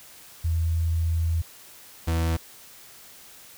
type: tone pair in turn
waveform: sine / 40% pulse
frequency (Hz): 82.5 / 82.21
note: E2 / E2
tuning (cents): +2 / -4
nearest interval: unison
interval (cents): 6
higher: first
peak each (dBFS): -21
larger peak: neither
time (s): 0.44-1.42 / 2.07-2.37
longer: first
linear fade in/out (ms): 10
effects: white hiss -48 dBFS RMS until 3.57 s